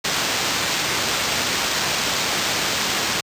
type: noise with sample-and-hold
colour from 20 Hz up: white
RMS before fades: -22 dBFS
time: 0.04-3.21 s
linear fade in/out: 10 ms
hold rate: 11025 Hz
effects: high-pass 80 Hz 12 dB/octave + resampled to 32000 Hz